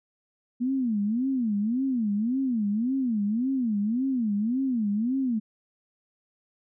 sine tone with vibrato, 233.7 Hz, A#3, 5 cents sharp, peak -23 dBFS, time 0.6-5.4 s, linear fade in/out 20 ms, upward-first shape sine, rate 1.8 Hz, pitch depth 250 cents each way, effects none

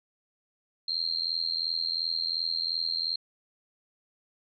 sine tone with amplitude modulation, 4191 Hz, C8, 2 cents sharp, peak -23 dBFS, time 0.88-3.16 s, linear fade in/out 5 ms, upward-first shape sine, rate 82.8 Hz, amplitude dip 100%, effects none

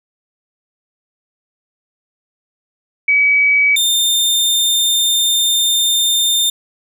sine / sawtooth tone pair in turn, 2277 / 3615 Hz, C#7 / A7, +46 / +46 cents, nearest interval minor sixth, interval 800 cents, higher second, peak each -9 / -9 dBFS, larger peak neither, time 3.08-3.76 / 3.76-6.5 s, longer second, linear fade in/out 5 ms, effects none

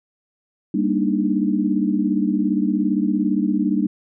sine chord, Eb major seventh, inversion first, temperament equal with one note detuned, 198.16 / 233.1 / 293.7 / 311.1 Hz, G3 / Bb3 / D4 / Eb4, +19 / 0 / 0 / 0 cents, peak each -21 / -23 / -22 / -24 dBFS, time 0.74-3.87 s, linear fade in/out 5 ms, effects none

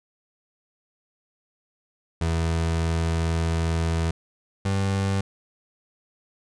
30% pulse tone pair in turn, 82.41 / 97.59 Hz, E2 / G2, 0 / -7 cents, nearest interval minor third, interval 293 cents, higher second, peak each -19 dBFS, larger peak neither, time 2.21-4.11 / 4.65-5.21 s, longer first, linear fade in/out 5 ms, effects resampled to 22050 Hz

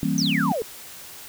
sine chord, E diminished seventh, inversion none, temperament equal with one note detuned, 164.81 / 196 / 233.1 / 270.2 Hz, E3 / G3 / Bb3 / Db4, 0 / 0 / 0 / -44 cents, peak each -26 dBFS, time 0.03-0.52 s, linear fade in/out 0 ms
sine exponential sweep, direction down, 6270 to 415.3 Hz, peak -23 dBFS, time 0.18-0.62 s, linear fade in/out 0 ms
effects white hiss -41 dBFS RMS until 1.28 s

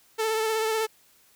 sawtooth tone with vibrato, 440.6 Hz, A4, 2 cents sharp, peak -20 dBFS, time 0.18-0.87 s, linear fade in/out 20 ms, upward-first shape triangle, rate 16 Hz, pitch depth 32 cents each way, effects white hiss -60 dBFS RMS until 1.35 s

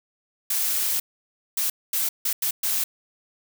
blue noise bursts at uneven times, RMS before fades -24 dBFS, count 6, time 0.5-1 / 1.57-1.7 / 1.93-2.09 / 2.25-2.33 / 2.42-2.51 / 2.63-2.84 s, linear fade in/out 5 ms, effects none

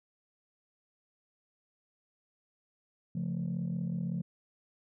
sine chord, Db augmented, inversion none, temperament equal, 138.59 / 174.61 / 220 Hz, Db3 / F3 / A3, 0 / 0 / 0 cents, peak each -36 / -32 / -38 dBFS, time 3.15-4.22 s, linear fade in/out 5 ms, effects tanh soft clip ceiling -27 dBFS

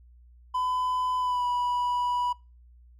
triangle tone with pitch glide, 1007 to 980 Hz, B5 to B5, +33 to -14 cents, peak -23 dBFS, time 0.54-2.33 s, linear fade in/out 10 ms, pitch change -47 cents, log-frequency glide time 1.18-1.46 s, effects noise-tail reverb RT60 0.3 s tail -24 dB re dry + added 60 Hz sine -51 dBFS peak until 2.99 s

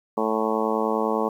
harmonic tone, 110 Hz, A2, in tune, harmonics 2 / 3 / 4 / 5 / 6 / 7 / 8 / 9 / 10, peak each -28 / -31 / -26 / -29 / -33 / -32 / -30 / -32 / -31 dBFS, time 0.17-1.29 s, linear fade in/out 5 ms, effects 9-bit

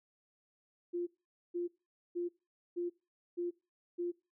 sine tone bursts, 349.2 Hz, F4, in tune, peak -33 dBFS, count 6, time 0.93-4.12 s, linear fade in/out 20 ms, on 140 ms, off 470 ms, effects noise-tail reverb RT60 0.3 s tail -22 dB re dry

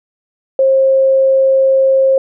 sine tone, 534 Hz, C5, 35 cents sharp, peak -7 dBFS, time 0.59-2.18 s, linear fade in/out 2 ms, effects none

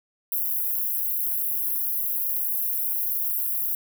white high-pass noise, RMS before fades -26 dBFS, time 0.32-3.75 s, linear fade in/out 2 ms, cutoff 11000 Hz, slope 96 dB/octave, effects none

